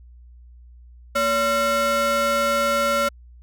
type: ring-modulated tone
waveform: square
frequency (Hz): 400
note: G4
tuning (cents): +35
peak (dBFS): -16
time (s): 1.15-3.09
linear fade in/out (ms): 10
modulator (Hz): 968
effects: added 60 Hz sine -43 dBFS peak until 3.42 s